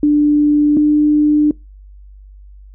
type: tone pair in turn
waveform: sine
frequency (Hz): 295.5 / 298.8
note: D4 / D4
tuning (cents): +11 / +30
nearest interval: unison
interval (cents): 19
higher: second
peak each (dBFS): -8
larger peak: neither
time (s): 0.03-0.77 / 0.77-1.51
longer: neither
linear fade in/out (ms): 2
effects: noise-tail reverb RT60 0.2 s tail -23 dB re dry + added 49 Hz sine -36 dBFS peak until 2.74 s